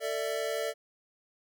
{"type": "chord", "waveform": "square", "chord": "A suspended fourth", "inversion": "none", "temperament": "equal with one note detuned", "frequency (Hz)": [448.2, 587.3, 659.3], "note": ["A4", "D5", "E5"], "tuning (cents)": [32, 0, 0], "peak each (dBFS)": [-35, -35, -37], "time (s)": [0, 0.74], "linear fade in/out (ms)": 50, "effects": []}